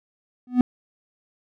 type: tone with exponential growth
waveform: triangle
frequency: 248.3 Hz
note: B3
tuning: 9 cents sharp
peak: -7 dBFS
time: 0.47-0.61 s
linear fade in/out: 2 ms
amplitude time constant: 30 ms
effects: none